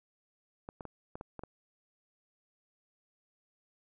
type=clicks; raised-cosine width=1 ms; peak=-28 dBFS; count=7; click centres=0.689 / 0.808 / 0.853 / 1.155 / 1.211 / 1.393 / 1.436 s; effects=none